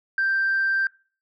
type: tone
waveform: sine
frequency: 1571 Hz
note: G6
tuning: 3 cents sharp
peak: -18 dBFS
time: 0.18-0.87 s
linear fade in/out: 2 ms
effects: noise-tail reverb RT60 0.4 s tail -24 dB re dry + tanh soft clip ceiling -16 dBFS